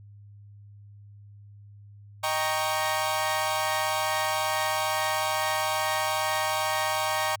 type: chord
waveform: sawtooth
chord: Eb dominant seventh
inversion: none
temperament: equal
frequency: 622.3 / 784 / 932.3 / 1108.7 Hz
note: Eb5 / G5 / Bb5 / Db6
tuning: 0 / 0 / 0 / 0 cents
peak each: -27 dBFS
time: 2.23-7.36 s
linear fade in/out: 10 ms
effects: added 102 Hz sine -46 dBFS peak until 7.4 s

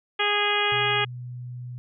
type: harmonic tone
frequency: 412.7 Hz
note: G#4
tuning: 11 cents flat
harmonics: 1 / 2 / 3 / 4 / 5 / 6 / 7 / 8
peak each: -29 / -29 / -29 / -29 / -29 / -29 / -29 / -29 dBFS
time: 0.19-1.05 s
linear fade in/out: 10 ms
type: tone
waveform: sine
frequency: 123.47 Hz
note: B2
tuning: in tune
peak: -33 dBFS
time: 0.72-1.78 s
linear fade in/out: 0 ms
effects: none

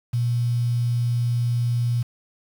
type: tone with quantisation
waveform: sine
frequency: 120 Hz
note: B2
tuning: 49 cents flat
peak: -19 dBFS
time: 0.13-2.03 s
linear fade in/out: 10 ms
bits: 7
effects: none

